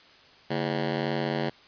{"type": "ring-modulated tone", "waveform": "15% pulse", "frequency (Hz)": 185, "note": "F#3", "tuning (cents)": 0, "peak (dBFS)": -17, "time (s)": [0.5, 1.5], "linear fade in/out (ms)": 10, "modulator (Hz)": 40.9, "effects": ["white hiss -54 dBFS RMS until 1.67 s", "resampled to 11025 Hz"]}